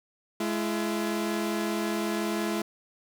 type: tone pair together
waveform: sawtooth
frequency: 211.9 / 338.3 Hz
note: G#3 / E4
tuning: +35 / +45 cents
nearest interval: minor sixth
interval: 810 cents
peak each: -26 dBFS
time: 0.4-2.62 s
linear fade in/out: 5 ms
effects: none